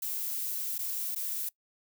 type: noise with dropouts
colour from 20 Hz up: violet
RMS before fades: -34 dBFS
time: 0.02-1.49 s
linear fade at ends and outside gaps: 5 ms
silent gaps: 0.782-0.789 / 1.149-1.159 s
effects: noise-tail reverb RT60 0.1 s tail -22 dB re dry